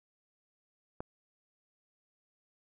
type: click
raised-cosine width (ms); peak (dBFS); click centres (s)
1; -24; 1.005
effects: none